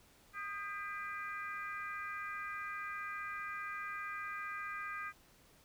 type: harmonic tone with a mistuned harmonic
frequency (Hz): 400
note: G4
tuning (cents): +35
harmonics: 3 / 4 / 5 / 6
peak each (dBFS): -43 / -45 / -47 / -49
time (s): 0.33-5.13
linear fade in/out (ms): 50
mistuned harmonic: 3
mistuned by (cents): +50
effects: pink hiss -65 dBFS RMS until 5.64 s